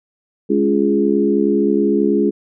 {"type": "harmonic tone with a mistuned harmonic", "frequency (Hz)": 69.4, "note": "C#2", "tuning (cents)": 3, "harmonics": [3, 4, 5, 6], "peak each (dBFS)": [-18, -18, -18, -18], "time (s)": [0.49, 2.31], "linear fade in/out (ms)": 20, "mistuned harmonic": 4, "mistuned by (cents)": 20, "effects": []}